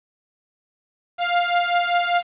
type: beating tone pair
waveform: sawtooth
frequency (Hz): 698.5 / 703.6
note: F5 / F5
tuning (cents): 0 / +13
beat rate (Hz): 5.1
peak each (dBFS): -17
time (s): 1.18-2.23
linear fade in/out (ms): 50
effects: resampled to 8000 Hz + 8-bit